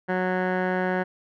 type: tone with low-pass filter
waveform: 15% pulse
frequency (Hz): 183.9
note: F#3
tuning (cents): -10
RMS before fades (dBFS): -25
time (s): 0.08-1.04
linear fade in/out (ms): 20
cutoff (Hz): 1500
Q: 2.9
effects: none